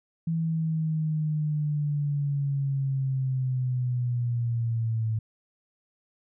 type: linear sweep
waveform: sine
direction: down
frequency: 164.81 to 110 Hz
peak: -24 dBFS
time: 0.27-5.19 s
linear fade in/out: 5 ms
effects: none